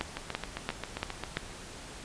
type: two click trains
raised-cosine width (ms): 0.3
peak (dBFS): -18 / -14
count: 10 / 5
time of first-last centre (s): 0.17-1.37 / 0.01-1.371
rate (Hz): 7.5 / 2.94
effects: pink hiss -45 dBFS RMS until 2.04 s + resampled to 22050 Hz